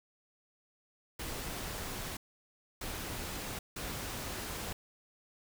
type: noise bursts at uneven times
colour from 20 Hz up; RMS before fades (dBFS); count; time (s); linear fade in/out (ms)
pink; -40; 3; 1.19-2.17 / 2.81-3.59 / 3.76-4.73; 5
effects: none